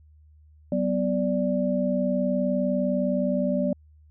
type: tone cluster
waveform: sine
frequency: 189.8 / 249.4 / 585 Hz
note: F#3 / B3 / D5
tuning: +44 / +17 / -7 cents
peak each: -26 dBFS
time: 0.72-3.73 s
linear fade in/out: 2 ms
effects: added 76 Hz sine -51 dBFS peak until 4.1 s